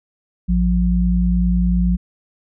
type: tone pair together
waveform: sine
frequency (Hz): 56.26 / 178.6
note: A1 / F3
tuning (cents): +39 / +39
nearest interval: octave + minor sixth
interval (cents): 2000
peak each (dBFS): -16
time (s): 0.48-1.97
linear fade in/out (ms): 20
effects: none